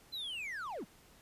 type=linear sweep; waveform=triangle; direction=down; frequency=4109 to 133.6 Hz; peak=-37 dBFS; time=0.12-0.85 s; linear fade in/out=20 ms; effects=pink hiss -62 dBFS RMS until 1.21 s + resampled to 32000 Hz